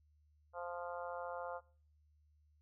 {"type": "harmonic tone", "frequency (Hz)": 174.61, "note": "F3", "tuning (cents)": 0, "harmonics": [3, 4, 5, 6, 7, 8], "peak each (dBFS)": [-45, -47, -49, -51, -52, -53], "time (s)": [0.53, 1.61], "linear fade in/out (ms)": 50, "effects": ["noise-tail reverb RT60 0.5 s tail -23 dB re dry", "added 75 Hz sine -68 dBFS peak until 2.61 s"]}